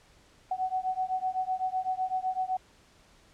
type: beating tone pair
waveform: sine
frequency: 744 / 751.9 Hz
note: F#5 / F#5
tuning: +9 / +28 cents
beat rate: 7.9 Hz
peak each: -31 dBFS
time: 0.51-2.57 s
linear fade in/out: 5 ms
effects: pink hiss -60 dBFS RMS until 3.33 s + low-pass 8000 Hz 12 dB/octave